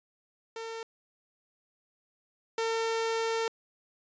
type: tone pair in turn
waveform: sawtooth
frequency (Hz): 452.8 / 452.8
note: A4 / A4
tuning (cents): +50 / +50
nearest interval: unison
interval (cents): 0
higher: neither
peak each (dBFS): -33 / -24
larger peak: second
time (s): 0.56-0.83 / 2.58-3.48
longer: second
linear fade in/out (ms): 2
effects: resampled to 16000 Hz